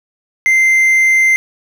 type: tone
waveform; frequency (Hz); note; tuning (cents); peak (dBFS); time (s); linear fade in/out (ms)
triangle; 2083; C7; -8; -6; 0.46-1.36; 0
effects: none